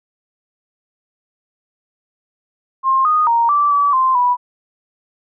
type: tone with pitch steps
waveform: sine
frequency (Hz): 1062 / 1236 / 932 / 1165 / 1148 / 1043 / 982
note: C6 / D#6 / A#5 / D6 / D6 / C6 / B5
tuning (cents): +25 / -12 / -1 / -14 / -40 / -6 / -10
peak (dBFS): -11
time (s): 2.83-4.37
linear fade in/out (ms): 50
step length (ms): 220
effects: none